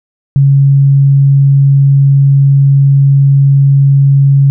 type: tone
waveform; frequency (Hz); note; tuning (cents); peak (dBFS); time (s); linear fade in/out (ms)
sine; 138.59; C#3; 0; -3; 0.36-4.5; 0
effects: none